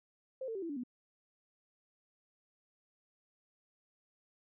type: tone with pitch steps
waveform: sine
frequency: 523.3 / 450.3 / 387.5 / 333.5 / 287 / 247 Hz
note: C5 / A4 / G4 / E4 / D4 / B3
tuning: 0 / +40 / -20 / +20 / -40 / 0 cents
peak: -37 dBFS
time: 0.41-0.836 s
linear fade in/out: 5 ms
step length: 71 ms
effects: none